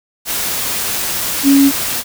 sine tone in noise, 277.2 Hz, C#4, in tune, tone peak -6 dBFS, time 1.43-1.72 s, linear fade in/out 50 ms, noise white, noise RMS -19 dBFS, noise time 0.25-2.04 s, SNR +10 dB, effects none

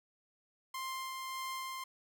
sawtooth tone with tremolo, 1051 Hz, C6, 7 cents sharp, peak -34 dBFS, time 0.74-1.84 s, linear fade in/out 5 ms, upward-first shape sine, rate 1.7 Hz, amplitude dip 25%, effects none

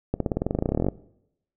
accelerating click train, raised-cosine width 2 ms, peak -10 dBFS, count 21, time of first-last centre 0.14-0.885 s, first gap 63 ms, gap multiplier 0.94, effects noise-tail reverb RT60 0.8 s tail -20 dB re dry

